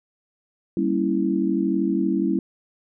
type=chord; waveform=sine; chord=G diminished seventh; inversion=none; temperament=equal; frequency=196 / 233.1 / 277.2 / 329.6 Hz; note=G3 / Bb3 / Db4 / Fb4; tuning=0 / 0 / 0 / 0 cents; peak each=-24 / -28 / -25 / -23 dBFS; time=0.77-2.39 s; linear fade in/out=2 ms; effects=none